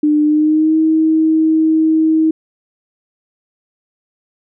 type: tone with pitch glide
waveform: sine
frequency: 300 to 317.3 Hz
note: D4 to D#4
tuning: +37 to +34 cents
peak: -9 dBFS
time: 0.03-2.31 s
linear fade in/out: 5 ms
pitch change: +97 cents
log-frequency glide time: 0.24-0.77 s
effects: none